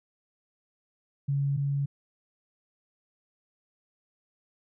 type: tone pair in turn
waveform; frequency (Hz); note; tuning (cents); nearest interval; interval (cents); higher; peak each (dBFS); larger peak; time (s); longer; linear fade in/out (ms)
sine; 140.1 / 140.59; C#3 / C#3; +19 / +25; unison; 6; second; -24 / -25; first; 1.28-1.57 / 1.57-1.86; neither; 10
effects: none